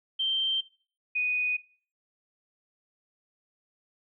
sine tone pair in turn, 3136 / 2484 Hz, G7 / D#7, 0 / -3 cents, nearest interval major third, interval 403 cents, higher first, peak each -25 dBFS, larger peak neither, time 0.19-0.61 / 1.15-1.57 s, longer neither, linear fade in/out 10 ms, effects noise-tail reverb RT60 0.4 s tail -18 dB re dry

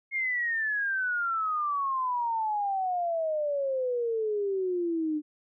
sine exponential sweep, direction down, 2159 to 297.7 Hz, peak -26 dBFS, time 0.11-5.22 s, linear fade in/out 50 ms, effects none

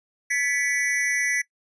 square tone with amplitude modulation, 1975.5 Hz, B6, in tune, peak -18 dBFS, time 0.3-1.42 s, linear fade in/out 10 ms, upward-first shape sine, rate 270 Hz, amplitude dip 100%, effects noise-tail reverb RT60 0.1 s tail -21 dB re dry + resampled to 22050 Hz

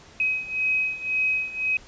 sine beating tone pair, 2533 / 2534.9 Hz, D#7 / D#7, +30 / +32 cents, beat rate 1.9 Hz, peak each -24 / -27 dBFS, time 0.2-1.77 s, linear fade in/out 2 ms, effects pink hiss -49 dBFS RMS until 1.87 s + resampled to 16000 Hz

